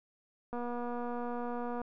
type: click train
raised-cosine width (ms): 1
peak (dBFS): -26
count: 311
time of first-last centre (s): 0.53-1.816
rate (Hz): 241
effects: none